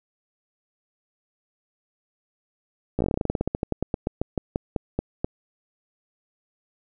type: slowing click train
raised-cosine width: 2 ms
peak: -10 dBFS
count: 27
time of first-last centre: 2.99-5.245 s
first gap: 15 ms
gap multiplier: 1.12
effects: none